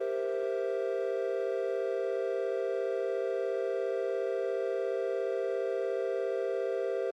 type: chord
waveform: triangle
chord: C dominant seventh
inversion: second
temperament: equal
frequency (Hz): 392 / 466.2 / 523.3 / 659.3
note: G4 / Bb4 / C5 / E5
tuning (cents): 0 / 0 / 0 / 0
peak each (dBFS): -32 / -33 / -32 / -37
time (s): 0-7.11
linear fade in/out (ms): 10
effects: Opus 24 kbps